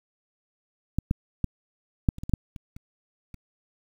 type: clicks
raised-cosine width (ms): 5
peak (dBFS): -11 / -10 / -12 / -7 / -26 / -21 / -20 / -7 / -27 / -30 / -30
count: 11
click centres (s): 0.986 / 1.111 / 1.443 / 2.088 / 2.184 / 2.235 / 2.295 / 2.337 / 2.562 / 2.765 / 3.343
effects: 8-bit